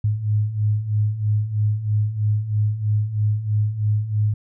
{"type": "beating tone pair", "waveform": "sine", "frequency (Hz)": [103.83, 106.93], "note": ["G#2", "A2"], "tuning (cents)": [0, -49], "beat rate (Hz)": 3.1, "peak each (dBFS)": [-24, -19], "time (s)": [0.04, 4.34], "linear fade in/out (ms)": 5, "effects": []}